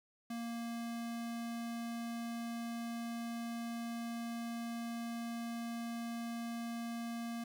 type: tone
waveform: square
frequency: 233.1 Hz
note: A#3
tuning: in tune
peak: -40 dBFS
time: 0.3-7.44 s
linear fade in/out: 5 ms
effects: 11-bit